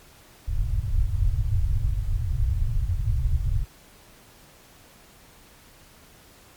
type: low-pass noise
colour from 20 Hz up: pink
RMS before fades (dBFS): -23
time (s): 0.47-3.65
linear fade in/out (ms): 20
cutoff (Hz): 120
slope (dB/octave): 48
effects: pink hiss -52 dBFS RMS until 6.56 s + MP3 96 kbps